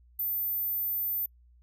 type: tone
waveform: sine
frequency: 14080 Hz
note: A9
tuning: in tune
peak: -28 dBFS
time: 0.19-1.26 s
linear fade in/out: 5 ms
effects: noise-tail reverb RT60 0.1 s tail -26 dB re dry + added 60 Hz sine -56 dBFS peak until 1.62 s